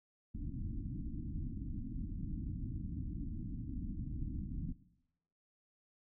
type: low-pass noise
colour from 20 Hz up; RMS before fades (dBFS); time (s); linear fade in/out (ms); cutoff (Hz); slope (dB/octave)
pink; -41; 0.34-4.73; 10; 310; 96
effects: noise-tail reverb RT60 0.8 s tail -17 dB re dry